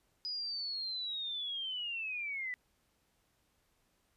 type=linear sweep; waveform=sine; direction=down; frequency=4978 to 1958 Hz; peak=-36 dBFS; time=0.25-2.54 s; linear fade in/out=0 ms; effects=pink hiss -75 dBFS RMS until 4.16 s + resampled to 32000 Hz